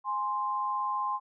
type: tone pair together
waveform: sine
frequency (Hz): 831.2 / 1046.5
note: G#5 / C6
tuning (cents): +1 / 0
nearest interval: major third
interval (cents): 399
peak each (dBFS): -34 / -29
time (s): 0.04-1.2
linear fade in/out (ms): 50
effects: none